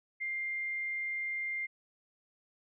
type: tone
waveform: sine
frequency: 2100 Hz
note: C7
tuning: 6 cents sharp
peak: -33 dBFS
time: 0.2-1.67 s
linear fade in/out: 20 ms
effects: none